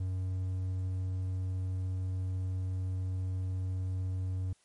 triangle tone, 93 Hz, F#2, 9 cents sharp, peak -29 dBFS, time 0-4.53 s, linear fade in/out 5 ms, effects white hiss -68 dBFS RMS until 4.64 s + MP3 48 kbps

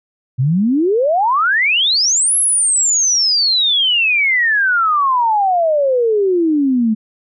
sine exponential two-way sweep, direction up then down, 120.4 to 11240 to 212.4 Hz, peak -11 dBFS, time 0.38-6.95 s, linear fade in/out 20 ms, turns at 2.37 s, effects none

